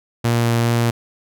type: tone with vibrato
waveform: sawtooth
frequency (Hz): 117.4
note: A#2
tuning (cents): +13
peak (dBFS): -11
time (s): 0.24-0.91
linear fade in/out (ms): 10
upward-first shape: sine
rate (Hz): 2.5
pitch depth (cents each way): 8
effects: none